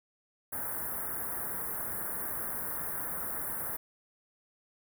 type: band-stop noise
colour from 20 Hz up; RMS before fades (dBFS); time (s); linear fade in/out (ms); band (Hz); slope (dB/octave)
white; -36; 0.52-3.77; 10; 1800 to 10000; 48
effects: none